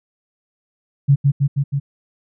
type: tone with echo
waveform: sine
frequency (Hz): 140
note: C#3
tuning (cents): +18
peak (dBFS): -8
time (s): 1.08-1.16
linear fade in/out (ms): 20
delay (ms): 160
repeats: 4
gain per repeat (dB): -2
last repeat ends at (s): 1.8
effects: none